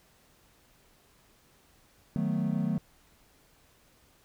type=chord; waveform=triangle; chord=B dominant seventh; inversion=first; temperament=equal; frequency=155.56 / 185 / 220 / 246.9 Hz; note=D#3 / F#3 / A3 / B3; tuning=0 / 0 / 0 / 0 cents; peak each=-30 / -29 / -29 / -34 dBFS; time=2.16-2.78 s; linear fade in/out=0 ms; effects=tanh soft clip ceiling -15 dBFS + pink hiss -63 dBFS RMS until 4.24 s